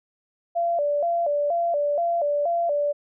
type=tone with vibrato; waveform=sine; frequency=631 Hz; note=D#5; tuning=24 cents sharp; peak=-20 dBFS; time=0.55-2.93 s; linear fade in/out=20 ms; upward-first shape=square; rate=2.1 Hz; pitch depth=140 cents each way; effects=none